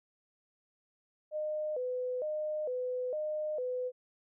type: tone with vibrato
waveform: sine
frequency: 554 Hz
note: C#5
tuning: 1 cent flat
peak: -32 dBFS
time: 1.31-3.92 s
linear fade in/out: 50 ms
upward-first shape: square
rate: 1.1 Hz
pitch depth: 170 cents each way
effects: none